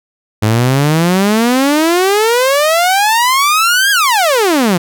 sawtooth exponential two-way sweep, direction up then down, 104.3 to 1661.2 to 165.1 Hz, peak -5 dBFS, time 0.42-4.78 s, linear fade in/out 10 ms, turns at 3.91 s, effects none

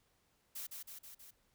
blue noise with echo, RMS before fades -44 dBFS, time 0.55-0.67 s, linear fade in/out 10 ms, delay 160 ms, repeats 4, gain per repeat -3 dB, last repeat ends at 1.31 s, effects pink hiss -75 dBFS RMS until 1.54 s

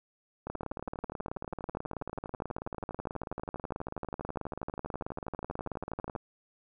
two click trains, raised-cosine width 1 ms, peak -22 / -24 dBFS, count 105 / 71, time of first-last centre 0.5-6.152 / 0.47-6.161 s, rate 18.4 / 12.3 Hz, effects none

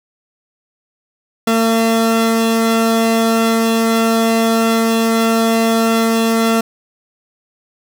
30% pulse tone pair together, 226.6 / 679 Hz, A#3 / F5, -49 / -49 cents, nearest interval octave + perfect fifth, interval 1900 cents, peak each -10 / -16 dBFS, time 1.47-6.61 s, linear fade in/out 5 ms, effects none

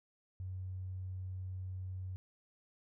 triangle tone with tanh clipping, 93 Hz, F#2, 9 cents sharp, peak -39 dBFS, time 0.4-2.16 s, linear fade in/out 0 ms, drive 3 dB, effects none

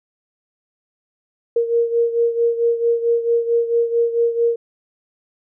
sine beating tone pair, 466.2 / 470.7 Hz, A#4 / A#4, 0 / +17 cents, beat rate 4.5 Hz, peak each -16 / -21 dBFS, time 1.56-4.56 s, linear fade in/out 5 ms, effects none

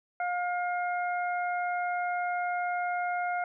harmonic tone, 711 Hz, F5, 31 cents sharp, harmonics 1 / 2 / 3, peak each -29 / -35 / -39 dBFS, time 0.2-3.44 s, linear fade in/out 2 ms, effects none

